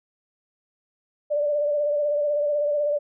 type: tone with vibrato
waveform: sine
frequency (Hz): 587.3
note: D5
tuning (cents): 0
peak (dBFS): -20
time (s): 1.3-2.99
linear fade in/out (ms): 20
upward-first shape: sine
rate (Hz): 16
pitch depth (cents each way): 37
effects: none